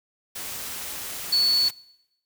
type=tone in noise; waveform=sine; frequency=4435 Hz; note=C#8; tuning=in tune; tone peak=-17 dBFS; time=1.32-1.69 s; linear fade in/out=10 ms; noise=white; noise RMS=-34 dBFS; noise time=0.35-1.71 s; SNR=+14 dB; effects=noise-tail reverb RT60 0.9 s tail -23 dB re dry